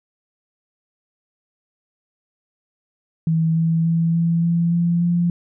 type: tone with pitch steps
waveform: sine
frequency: 162.1 / 163.89 / 165.7 / 167.53 / 169.37 / 171.24 / 173.13 Hz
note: E3 / E3 / E3 / E3 / E3 / F3 / F3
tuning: -29 / -10 / +9 / +28 / +47 / -34 / -15 cents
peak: -15 dBFS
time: 3.27-5.3 s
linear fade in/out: 2 ms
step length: 290 ms
effects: none